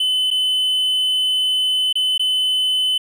triangle tone with dropouts, 3027 Hz, F#7, 39 cents sharp, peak -14 dBFS, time 0-2.98 s, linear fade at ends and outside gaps 5 ms, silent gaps 0.305-0.311 / 1.928-1.954 / 2.179-2.194 s, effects none

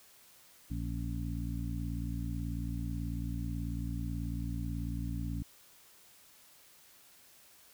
harmonic tone with a mistuned harmonic, 58.27 Hz, A#1, in tune, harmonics 1 / 2 / 3 / 4 / 5, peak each -37 / -39 / -42 / -45 / -43 dBFS, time 0.7-5.43 s, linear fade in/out 10 ms, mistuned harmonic 5, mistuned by -55 cents, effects white hiss -60 dBFS RMS until 7.73 s

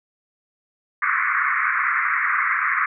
pink band-pass noise, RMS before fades -21 dBFS, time 1.02-2.86 s, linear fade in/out 5 ms, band 1100 to 2200 Hz, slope 96 dB/octave, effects none

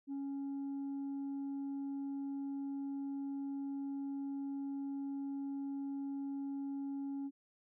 sine tone, 277.2 Hz, C#4, in tune, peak -35 dBFS, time 0.07-7.31 s, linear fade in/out 50 ms, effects tanh soft clip ceiling -37 dBFS

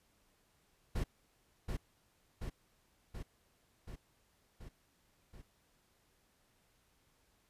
brown noise with echo, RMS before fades -34 dBFS, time 0.95-1.04 s, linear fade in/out 10 ms, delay 730 ms, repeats 6, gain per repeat -3 dB, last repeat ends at 5.42 s, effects pink hiss -73 dBFS RMS until 7.49 s + resampled to 32000 Hz

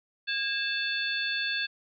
harmonic tone with a mistuned harmonic, 880 Hz, A5, in tune, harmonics 2 / 3 / 4 / 5, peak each -31 / -33 / -34 / -35 dBFS, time 0.27-1.67 s, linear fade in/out 20 ms, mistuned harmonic 2, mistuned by -130 cents, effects none

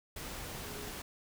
sine tone in noise, 417.2 Hz, G#4, 8 cents sharp, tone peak -49 dBFS, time 0.65-0.89 s, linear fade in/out 5 ms, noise pink, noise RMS -43 dBFS, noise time 0.16-1.02 s, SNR -9 dB, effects none

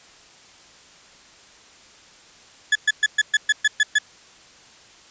35% pulse tone bursts, 1711 Hz, A6, 49 cents flat, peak -12 dBFS, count 9, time 2.72-3.986 s, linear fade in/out 5 ms, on 34 ms, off 120 ms, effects white hiss -49 dBFS RMS until 5.1 s + resampled to 16000 Hz

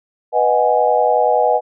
sine chord, G# minor seventh, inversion first, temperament equal, 493.9 / 622.3 / 740 / 830.6 Hz, B4 / D#5 / F#5 / G#5, 0 / 0 / 0 / 0 cents, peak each -17 dBFS, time 0.32-1.61 s, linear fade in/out 50 ms, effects none

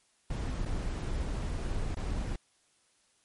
brown noise with dropouts, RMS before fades -33 dBFS, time 0.3-2.36 s, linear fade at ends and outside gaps 5 ms, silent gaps 0.653-0.657 / 1.948-1.968 s, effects white hiss -69 dBFS RMS until 3.24 s + MP3 48 kbps

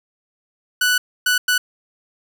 sawtooth tone bursts at uneven times, 1484 Hz, F#6, 5 cents sharp, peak -11 dBFS, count 3, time 0.81-0.98 / 1.26-1.38 / 1.48-1.58 s, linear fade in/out 5 ms, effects none

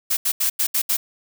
blue noise bursts at uneven times, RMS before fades -20 dBFS, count 6, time 0.1-0.17 / 0.25-0.32 / 0.4-0.5 / 0.59-0.67 / 0.74-0.82 / 0.89-0.97 s, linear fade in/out 10 ms, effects none

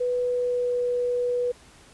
sine tone with pitch glide, 493.9 to 489.6 Hz, B4 to B4, 0 to -15 cents, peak -22 dBFS, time 0-1.52 s, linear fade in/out 10 ms, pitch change -15 cents, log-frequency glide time 0.17-0.83 s, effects pink hiss -52 dBFS RMS until 1.93 s + resampled to 24000 Hz

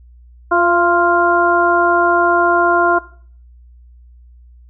harmonic tone with a mistuned harmonic, 349.2 Hz, F4, in tune, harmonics 1 / 2 / 3 / 4, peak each -16 / -16 / -16 / -16 dBFS, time 0.51-2.99 s, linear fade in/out 10 ms, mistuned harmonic 2, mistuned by -29 cents, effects noise-tail reverb RT60 0.5 s tail -18 dB re dry + added 60 Hz sine -40 dBFS peak until 4.69 s

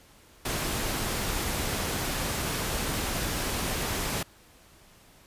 pink noise, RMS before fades -30 dBFS, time 0.45-4.23 s, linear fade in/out 5 ms, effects pink hiss -56 dBFS RMS until 5.26 s + resampled to 32000 Hz

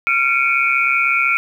sine tone cluster, 1377 / 2218 / 2348 / 2484 Hz, F6 / C#7 / D7 / D#7, -25 / 0 / -1 / -3 cents, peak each -19 dBFS, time 0.07-1.37 s, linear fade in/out 0 ms, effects 8-bit

